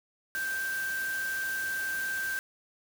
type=tone in noise; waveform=sine; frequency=1568 Hz; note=G6; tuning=in tune; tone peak=-30 dBFS; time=0.35-2.39 s; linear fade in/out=0 ms; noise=white; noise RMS=-41 dBFS; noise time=0.35-2.39 s; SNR=+8 dB; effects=none